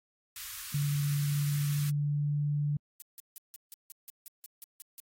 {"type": "band-stop noise", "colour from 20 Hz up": "white", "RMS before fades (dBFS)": -42, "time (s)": [0.36, 1.9], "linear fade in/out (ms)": 2, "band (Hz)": [100, 1100], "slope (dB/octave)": 48}
{"type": "tone with pitch glide", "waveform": "sine", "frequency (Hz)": [144.4, 146.42], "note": ["D3", "D3"], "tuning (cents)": [-29, -5], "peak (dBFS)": -27, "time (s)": [0.74, 2.77], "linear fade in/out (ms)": 5, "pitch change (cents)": 24, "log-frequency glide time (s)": [1.17, 2.39]}
{"type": "noise bursts", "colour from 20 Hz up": "violet", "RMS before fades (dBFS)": -43, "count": 12, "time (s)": [3, 5], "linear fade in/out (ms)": 0, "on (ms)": 20, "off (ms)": 160}
{"effects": ["AAC 48 kbps"]}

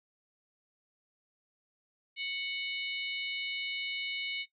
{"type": "harmonic tone with a mistuned harmonic", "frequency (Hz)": 740, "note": "F#5", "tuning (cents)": 0, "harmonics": [3, 4, 5, 6], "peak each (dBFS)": [-36, -39, -43, -45], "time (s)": [2.16, 4.46], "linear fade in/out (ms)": 50, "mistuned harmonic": 6, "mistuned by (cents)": -90, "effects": ["noise-tail reverb RT60 0.1 s tail -17 dB re dry"]}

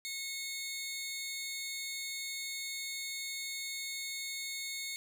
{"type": "tone pair together", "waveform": "20% pulse", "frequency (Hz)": [2184, 3677], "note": ["C#7", "A#7"], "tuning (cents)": [-26, -24], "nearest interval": "major sixth", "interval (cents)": 902, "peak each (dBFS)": [-34, -37], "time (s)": [0.05, 4.96], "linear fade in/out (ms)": 0, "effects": []}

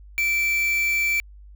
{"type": "tone with quantisation", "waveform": "triangle", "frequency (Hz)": 2334, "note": "D7", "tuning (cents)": -11, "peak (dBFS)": -18, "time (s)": [0.18, 1.2], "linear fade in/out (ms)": 0, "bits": 5, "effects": ["added 50 Hz sine -42 dBFS peak until 1.55 s"]}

